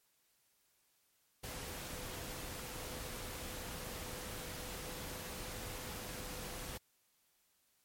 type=tone in noise; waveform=sine; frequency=502 Hz; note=B4; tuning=28 cents sharp; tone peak=-54 dBFS; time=1.43-6.78 s; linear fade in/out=10 ms; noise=pink; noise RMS=-45 dBFS; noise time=1.43-6.78 s; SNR=-12 dB; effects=white hiss -75 dBFS RMS until 7.84 s + MP3 64 kbps